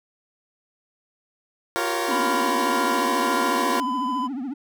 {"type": "chord", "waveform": "15% pulse", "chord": "G half-diminished seventh", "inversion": "third", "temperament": "equal with one note detuned", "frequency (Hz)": [349.2, 383.3, 466.2, 554.4], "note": ["F4", "G4", "Bb4", "Db5"], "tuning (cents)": [0, -39, 0, 0], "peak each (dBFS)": [-20, -25, -22, -23], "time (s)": [1.76, 3.8], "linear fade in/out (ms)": 0}
{"type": "tone with vibrato", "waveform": "triangle", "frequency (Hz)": 263.3, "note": "C4", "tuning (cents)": 11, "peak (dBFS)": -25, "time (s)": [2.08, 4.54], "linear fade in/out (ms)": 10, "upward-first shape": "triangle", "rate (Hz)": 14, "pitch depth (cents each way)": 210}
{"type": "tone with pitch glide", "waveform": "triangle", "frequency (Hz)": [999, 1005.4], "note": ["B5", "B5"], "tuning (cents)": [20, 31], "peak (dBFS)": -22, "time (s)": [2.1, 4.28], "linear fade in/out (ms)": 20, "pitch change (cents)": 11, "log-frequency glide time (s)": [2.9, 3.14]}
{"effects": []}